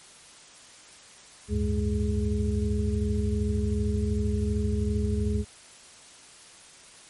sine tone cluster, 71.6 / 94.3 / 107.2 / 209.2 / 417.3 Hz, D2 / F#2 / A2 / G#3 / G#4, -43 / +33 / -45 / +13 / +8 cents, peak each -27 / -30 / -35 / -29 / -33 dBFS, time 1.48-5.45 s, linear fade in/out 50 ms, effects white hiss -50 dBFS RMS until 7.09 s + MP3 48 kbps

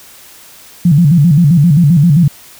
sine tone with vibrato, 157.9 Hz, D#3, 26 cents sharp, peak -4 dBFS, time 0.85-2.28 s, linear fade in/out 5 ms, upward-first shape square, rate 7.6 Hz, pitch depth 170 cents each way, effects white hiss -38 dBFS RMS until 2.59 s

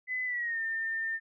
sine tone with pitch glide, 2014 to 1804.7 Hz, B6 to A6, +33 to +43 cents, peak -30 dBFS, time 0.07-1.2 s, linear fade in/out 50 ms, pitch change -190 cents, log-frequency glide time 0.25-0.6 s, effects none

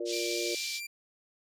harmonic tone, 117.3 Hz, A#2, 11 cents sharp, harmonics 3 / 4 / 5, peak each -34 / -37 / -39 dBFS, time 0-0.55 s, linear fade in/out 5 ms
white band-pass noise, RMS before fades -37 dBFS, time 0.05-0.81 s, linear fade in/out 50 ms, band 3300 to 5900 Hz, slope 24 dB/octave
sawtooth tone with vibrato, 2356 Hz, D7, 5 cents sharp, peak -34 dBFS, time 0.12-0.87 s, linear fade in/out 10 ms, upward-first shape sine, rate 4.5 Hz, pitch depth 10 cents each way
effects none

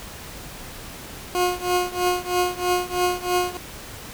20% pulse tone with tremolo, 358.9 Hz, F4, 47 cents sharp, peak -12 dBFS, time 1.35-3.57 s, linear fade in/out 0 ms, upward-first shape triangle, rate 3.1 Hz, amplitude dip 95%, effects pink hiss -38 dBFS RMS until 4.13 s

